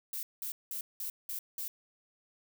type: noise bursts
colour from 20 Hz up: violet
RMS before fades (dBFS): -38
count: 6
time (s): 0.13-1.68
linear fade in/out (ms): 2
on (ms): 100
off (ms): 190
effects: none